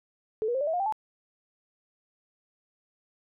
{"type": "tone with pitch steps", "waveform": "sine", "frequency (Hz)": [435.5, 480.4, 530, 584.7, 645, 711.6, 785, 866], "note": ["A4", "B4", "C5", "D5", "E5", "F5", "G5", "A5"], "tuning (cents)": [-18, -48, 22, -8, -38, 32, 2, -28], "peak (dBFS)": -25, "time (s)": [0.42, 0.924], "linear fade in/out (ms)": 0, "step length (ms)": 63, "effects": []}